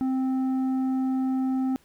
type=tone with tanh clipping; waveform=sine; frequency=261.6 Hz; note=C4; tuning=in tune; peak=-24 dBFS; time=0.01-1.76 s; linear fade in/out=0 ms; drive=7 dB; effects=pink hiss -61 dBFS RMS until 1.84 s